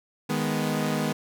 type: chord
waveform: sawtooth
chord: G# minor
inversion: second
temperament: equal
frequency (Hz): 155.56 / 207.7 / 246.9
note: D#3 / G#3 / B3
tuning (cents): 0 / 0 / 0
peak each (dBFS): -25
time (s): 0.29-1.13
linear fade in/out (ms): 10
effects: none